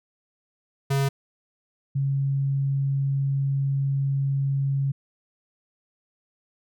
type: tone pair in turn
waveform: square / sine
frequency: 137.7 / 137.7 Hz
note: C#3 / C#3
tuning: -11 / -11 cents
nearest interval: unison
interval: 0 cents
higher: neither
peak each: -21 dBFS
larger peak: neither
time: 0.9-1.09 / 1.95-4.92 s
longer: second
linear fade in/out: 10 ms
effects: none